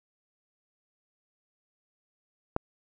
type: click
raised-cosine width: 1 ms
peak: -12 dBFS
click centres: 2.564 s
effects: none